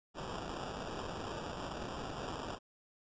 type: noise with sample-and-hold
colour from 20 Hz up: blue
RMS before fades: -42 dBFS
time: 0.14-2.59 s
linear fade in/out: 50 ms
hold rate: 2100 Hz
effects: resampled to 16000 Hz